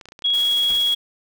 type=clicks; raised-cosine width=0.2 ms; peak=-23 dBFS; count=11; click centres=0.012 / 0.056 / 0.087 / 0.121 / 0.191 / 0.222 / 0.262 / 0.304 / 0.337 / 0.381 / 0.432 s
type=tone; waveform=sine; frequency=3322 Hz; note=G#7; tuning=in tune; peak=-16 dBFS; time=0.24-0.95 s; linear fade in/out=10 ms
type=noise with tremolo; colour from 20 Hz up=white; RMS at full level=-34 dBFS; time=0.33-0.95 s; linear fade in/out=20 ms; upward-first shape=sine; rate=17 Hz; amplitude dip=35%
type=noise with exponential decay; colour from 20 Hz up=pink; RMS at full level=-34 dBFS; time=0.7-0.9 s; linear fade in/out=2 ms; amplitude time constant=43 ms
effects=none